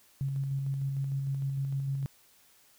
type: tone with tremolo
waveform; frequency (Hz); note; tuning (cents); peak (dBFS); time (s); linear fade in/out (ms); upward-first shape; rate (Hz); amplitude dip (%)
sine; 137.1; C#3; -19; -28; 0.21-2.06; 0; square; 6.6; 25
effects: white hiss -62 dBFS RMS until 2.78 s